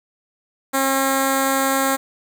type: tone with notch filter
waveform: 5% pulse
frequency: 269.6 Hz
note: C#4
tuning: 48 cents flat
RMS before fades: -19 dBFS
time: 0.73-1.97 s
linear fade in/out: 20 ms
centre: 2800 Hz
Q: 0.75
effects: none